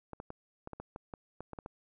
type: clicks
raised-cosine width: 1 ms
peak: -28 dBFS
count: 12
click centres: 0.133 / 0.201 / 0.304 / 0.674 / 0.733 / 0.8 / 0.961 / 1.138 / 1.406 / 1.533 / 1.588 / 1.661 s
effects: none